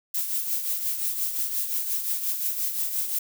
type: noise with tremolo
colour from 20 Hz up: violet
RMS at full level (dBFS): -25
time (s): 0.14-3.19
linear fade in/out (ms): 5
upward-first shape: triangle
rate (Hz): 5.7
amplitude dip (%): 60
effects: none